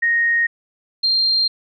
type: tone pair in turn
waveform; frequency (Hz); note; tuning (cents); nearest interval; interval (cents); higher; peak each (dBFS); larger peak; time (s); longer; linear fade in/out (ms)
sine; 1864.7 / 4186; A#6 / C8; 0 / 0; octave + major second; 1400; second; -14; neither; 0.02-0.47 / 1.03-1.48; neither; 10
effects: none